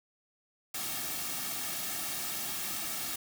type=noise with comb filter; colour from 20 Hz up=white; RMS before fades=-36 dBFS; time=0.74-3.16 s; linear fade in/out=5 ms; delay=2 ms; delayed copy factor=-0.6; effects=none